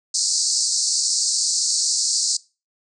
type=band-pass noise; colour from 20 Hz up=pink; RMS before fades=-21 dBFS; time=0.14-2.37 s; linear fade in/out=5 ms; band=4300 to 8600 Hz; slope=96 dB/octave; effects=noise-tail reverb RT60 0.3 s tail -22 dB re dry